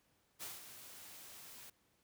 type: noise with ADSR envelope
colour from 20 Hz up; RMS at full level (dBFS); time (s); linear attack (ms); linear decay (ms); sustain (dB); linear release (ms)
white; -45; 0.39-1.7; 35; 180; -9; 6
effects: pink hiss -75 dBFS RMS until 2.03 s + high-pass 60 Hz 12 dB/octave